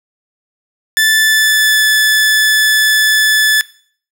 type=tone with pitch glide; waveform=sawtooth; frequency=1755 to 1735.8 Hz; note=A6 to A6; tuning=-5 to -24 cents; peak=-5 dBFS; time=0.97-3.61 s; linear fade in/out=0 ms; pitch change=-19 cents; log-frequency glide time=1.17-1.84 s; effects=noise-tail reverb RT60 0.5 s tail -19 dB re dry